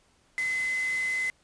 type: tone in noise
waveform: sine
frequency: 2038 Hz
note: C7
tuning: 46 cents flat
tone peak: -26 dBFS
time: 0.38-1.3 s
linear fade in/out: 0 ms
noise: white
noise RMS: -41 dBFS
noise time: 0.38-1.3 s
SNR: +12 dB
effects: pink hiss -65 dBFS RMS until 1.43 s + resampled to 22050 Hz